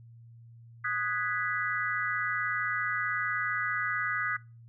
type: chord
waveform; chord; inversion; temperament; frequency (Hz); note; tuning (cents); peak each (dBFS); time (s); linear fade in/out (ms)
sine; G# minor seventh; second; equal; 1244.5 / 1480 / 1661.2 / 1975.5; D#6 / F#6 / G#6 / B6; 0 / 0 / 0 / 0; -34; 0.84-4.37; 10
effects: noise-tail reverb RT60 0.3 s tail -22 dB re dry + added 116 Hz sine -49 dBFS peak until 4.68 s